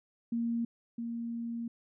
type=tone pair in turn; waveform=sine; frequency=233.1 / 233.1 Hz; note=A#3 / A#3; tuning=0 / 0 cents; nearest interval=unison; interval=0 cents; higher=neither; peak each=-29 / -34 dBFS; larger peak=first; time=0.32-0.65 / 0.98-1.68 s; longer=second; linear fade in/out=5 ms; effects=none